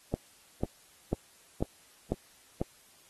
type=click train; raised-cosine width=2 ms; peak=-15 dBFS; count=6; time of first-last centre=0.14-2.615 s; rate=2.02 Hz; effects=white hiss -60 dBFS RMS until 3.09 s + AAC 32 kbps